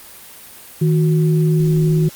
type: tone pair together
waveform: sine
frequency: 157.94 / 365.8 Hz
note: D#3 / F#4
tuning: +26 / -20 cents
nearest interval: octave + minor third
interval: 1454 cents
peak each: -12 / -21 dBFS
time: 0.81-2.09 s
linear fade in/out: 10 ms
effects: white hiss -39 dBFS RMS until 2.15 s + Opus 32 kbps